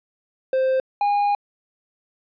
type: tone pair in turn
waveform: triangle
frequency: 523.3 / 816.7 Hz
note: C5 / G#5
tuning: 0 / -29 cents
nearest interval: minor sixth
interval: 771 cents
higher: second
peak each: -15 dBFS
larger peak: neither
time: 0.53-0.8 / 1.01-1.35 s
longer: second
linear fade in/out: 2 ms
effects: resampled to 11025 Hz